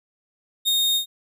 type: tone with ADSR envelope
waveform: 40% pulse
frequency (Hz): 3700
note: A#7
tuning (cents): -14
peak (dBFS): -15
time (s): 0.65-1.06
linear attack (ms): 33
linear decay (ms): 8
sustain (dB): -2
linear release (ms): 100
effects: none